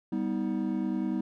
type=chord; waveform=triangle; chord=G augmented; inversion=none; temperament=equal with one note detuned; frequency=196 / 246.9 / 316.9 Hz; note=G3 / B3 / D#4; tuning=0 / 0 / +32 cents; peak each=-30 dBFS; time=0.12-1.21 s; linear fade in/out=5 ms; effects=none